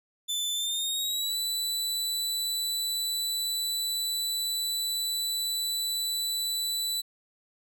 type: tone with pitch glide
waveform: sawtooth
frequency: 3520 to 3974 Hz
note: A7 to B7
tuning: 0 to +10 cents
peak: -25 dBFS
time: 0.28-7.02 s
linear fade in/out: 20 ms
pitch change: +210 cents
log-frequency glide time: 0.53-1.37 s
effects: none